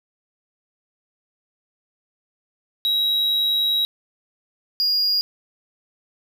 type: tone pair in turn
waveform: triangle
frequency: 3850 / 4851 Hz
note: B7 / D#8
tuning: -45 / -45 cents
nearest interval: major third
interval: 400 cents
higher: second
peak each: -16 dBFS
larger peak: neither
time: 2.85-3.85 / 4.8-5.21 s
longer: first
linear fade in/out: 0 ms
effects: none